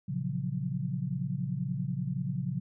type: chord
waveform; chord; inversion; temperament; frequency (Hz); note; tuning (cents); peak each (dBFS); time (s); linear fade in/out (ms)
sine; Gb major seventh; first; equal; 116.54 / 138.59 / 174.61 / 185; Bb2 / Db3 / F3 / Gb3; 0 / 0 / 0 / 0; -38 / -33 / -36 / -37; 0.08-2.6; 10
effects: none